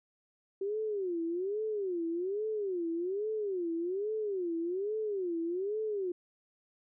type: tone with vibrato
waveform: sine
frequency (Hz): 380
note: F#4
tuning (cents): +46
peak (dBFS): -31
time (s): 0.61-6.12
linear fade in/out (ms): 5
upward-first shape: sine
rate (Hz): 1.2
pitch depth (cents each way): 240
effects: none